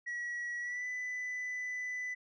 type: tone with pitch glide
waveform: sine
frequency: 1923 to 1995.4 Hz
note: B6 to B6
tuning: -47 to +17 cents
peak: -33 dBFS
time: 0.06-2.15 s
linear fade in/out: 20 ms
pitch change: +64 cents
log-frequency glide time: 0.6-0.87 s
effects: tanh soft clip ceiling -35 dBFS